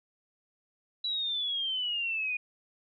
sine exponential sweep, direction down, 3951 to 2447 Hz, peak -29 dBFS, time 1.04-2.37 s, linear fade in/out 5 ms, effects none

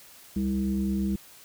sine tone with frequency modulation, 198 Hz, G3, 18 cents sharp, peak -24 dBFS, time 0.36-1.16 s, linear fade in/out 5 ms, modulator 129 Hz, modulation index 0.73, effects white hiss -51 dBFS RMS until 1.44 s

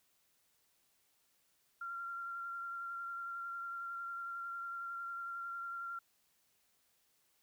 sine tone with vibrato, 1378 Hz, F6, 24 cents flat, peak -40 dBFS, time 1.81-5.99 s, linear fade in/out 5 ms, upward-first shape sine, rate 11 Hz, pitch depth 14 cents each way, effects white hiss -75 dBFS RMS until 7.42 s

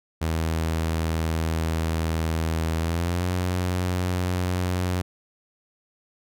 sawtooth tone with pitch glide, 81 to 90.4 Hz, E2 to F#2, -30 to -40 cents, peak -19 dBFS, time 0.21-5.02 s, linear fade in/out 10 ms, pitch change +190 cents, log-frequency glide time 2.78-3.29 s, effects none

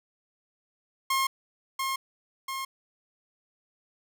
sawtooth tone with echo, 1071 Hz, C6, 40 cents sharp, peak -20 dBFS, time 1.1-1.27 s, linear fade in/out 5 ms, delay 690 ms, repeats 2, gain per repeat -4 dB, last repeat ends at 2.65 s, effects none

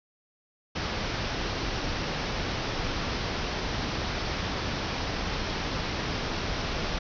pink low-pass noise, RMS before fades -31 dBFS, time 0.75-6.99 s, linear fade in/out 10 ms, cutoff 5800 Hz, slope 96 dB/octave, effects none

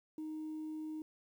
sine tone, 311.1 Hz, D#4, in tune, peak -38 dBFS, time 0.18-1.02 s, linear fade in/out 2 ms, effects tanh soft clip ceiling -37 dBFS + 11-bit

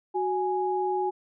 sine tone pair together, 370.5 / 831.7 Hz, F#4 / G#5, +2 / +2 cents, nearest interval octave + major second, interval 1400 cents, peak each -27 dBFS, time 0.14-1.11 s, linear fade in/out 20 ms, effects none

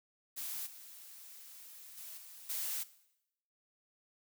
blue noise with level steps, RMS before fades -41 / -53 / -48 / -53 / -38 dBFS, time 0.36-2.84 s, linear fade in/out 20 ms, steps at 0.66 / 1.97 / 2.17 / 2.49 s, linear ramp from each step 10 ms, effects noise-tail reverb RT60 0.8 s tail -17 dB re dry

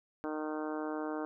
harmonic tone, 153.9 Hz, D#3, 19 cents flat, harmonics 2 / 3 / 4 / 5 / 6 / 7 / 8 / 9 / 10, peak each -37 / -41 / -43 / -45 / -47 / -48 / -49 / -50 / -51 dBFS, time 0.24-1.25 s, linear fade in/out 0 ms, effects none

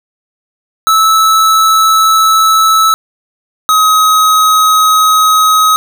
square tone pair in turn, 1307 / 1267.6 Hz, E6 / D#6, -15 / +32 cents, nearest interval minor second, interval 53 cents, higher first, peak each -6 dBFS, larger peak neither, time 0.87-2.94 / 3.69-5.76 s, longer neither, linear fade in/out 0 ms, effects none

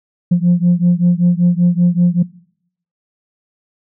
sine beating tone pair, 173.4 / 178.6 Hz, F3 / F3, -12 / +39 cents, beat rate 5.2 Hz, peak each -11 dBFS, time 0.31-2.23 s, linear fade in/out 10 ms, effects noise-tail reverb RT60 0.7 s tail -23 dB re dry + tanh soft clip ceiling -5 dBFS

